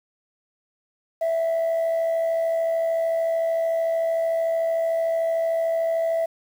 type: tone with amplitude modulation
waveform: sine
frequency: 659.3 Hz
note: E5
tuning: in tune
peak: -16 dBFS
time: 1.21-6.26 s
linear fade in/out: 10 ms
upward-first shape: sine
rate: 73.4 Hz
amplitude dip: 45%
effects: tanh soft clip ceiling -18 dBFS + 8-bit